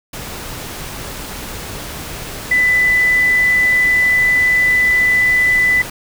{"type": "tone in noise", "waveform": "sine", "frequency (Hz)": 1995, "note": "B6", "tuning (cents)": 17, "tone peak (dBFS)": -10, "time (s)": [2.51, 5.82], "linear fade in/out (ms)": 5, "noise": "pink", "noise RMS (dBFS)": -28, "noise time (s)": [0.13, 5.9], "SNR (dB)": 15, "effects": []}